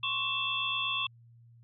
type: tone cluster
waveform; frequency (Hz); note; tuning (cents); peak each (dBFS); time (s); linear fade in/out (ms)
sine; 1055 / 1123 / 2670 / 3275 / 3475; C6 / C#6 / E7 / G#7 / A7; +14 / +22 / +22 / -25 / -22; -39 / -38 / -33 / -36 / -35; 0.03-1.07; 5
effects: added 117 Hz sine -54 dBFS peak until 1.63 s